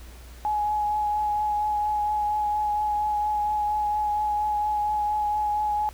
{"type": "tone with vibrato", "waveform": "sine", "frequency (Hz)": 840, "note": "G#5", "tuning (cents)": 19, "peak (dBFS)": -22, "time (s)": [0.45, 5.89], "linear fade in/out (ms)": 0, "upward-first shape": "triangle", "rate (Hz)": 4.3, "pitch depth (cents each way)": 18, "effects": ["added 60 Hz sine -42 dBFS peak until 5.93 s", "pink hiss -50 dBFS RMS until 5.93 s"]}